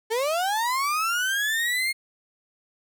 35% pulse linear sweep, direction up, 430 to 2154 Hz, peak -21 dBFS, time 0.1-1.93 s, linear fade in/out 20 ms, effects none

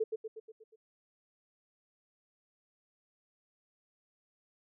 sine tone with echo, 440.5 Hz, A4, 2 cents sharp, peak -27 dBFS, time 0-0.04 s, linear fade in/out 10 ms, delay 120 ms, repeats 6, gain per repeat -5 dB, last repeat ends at 0.76 s, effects none

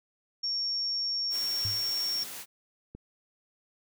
sine tone, 5510 Hz, F8, 24 cents flat, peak -28 dBFS, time 0.43-2.24 s, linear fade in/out 10 ms
white high-pass noise, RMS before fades -41 dBFS, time 1.3-2.46 s, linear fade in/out 50 ms, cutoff 110 Hz, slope 48 dB/octave
sine tone with exponential decay, 103.8 Hz, G#2, in tune, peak -30 dBFS, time 1.65-1.91 s, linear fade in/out 0 ms, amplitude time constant 56 ms
click, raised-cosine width 3 ms, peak -30 dBFS, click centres 2.95 s
effects none

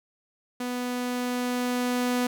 sawtooth tone with level ramp, 247.2 Hz, B3, 2 cents sharp, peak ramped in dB -25 to -19 dBFS, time 0.6-2.27 s, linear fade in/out 5 ms, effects none

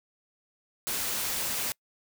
white noise, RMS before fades -31 dBFS, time 0.87-1.72 s, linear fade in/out 0 ms, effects noise-tail reverb RT60 0.1 s tail -26 dB re dry

